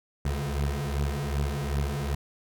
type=beating tone pair; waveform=25% pulse; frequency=69.8 / 72.4 Hz; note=C#2 / D2; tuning=+13 / -24 cents; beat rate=2.6 Hz; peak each=-26 dBFS; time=0.25-2.15 s; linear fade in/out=5 ms; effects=none